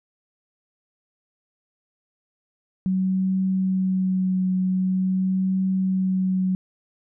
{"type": "tone with vibrato", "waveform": "sine", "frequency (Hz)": 187.3, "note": "F#3", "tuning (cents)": 21, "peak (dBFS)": -19, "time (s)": [2.86, 6.55], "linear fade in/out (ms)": 0, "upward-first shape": "triangle", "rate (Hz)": 0.45, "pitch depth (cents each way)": 18, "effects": []}